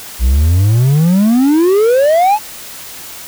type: exponential sweep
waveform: triangle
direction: up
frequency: 57.3 to 880 Hz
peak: -5 dBFS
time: 0.19-2.39 s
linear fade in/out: 50 ms
effects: white hiss -30 dBFS RMS until 3.27 s